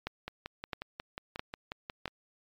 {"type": "two click trains", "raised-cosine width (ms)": 0.3, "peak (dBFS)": [-18, -22], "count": [4, 11], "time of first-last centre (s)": [[0.07, 2.057], [0.28, 2.079]], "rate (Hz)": [1.51, 5.56], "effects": ["MP3 96 kbps"]}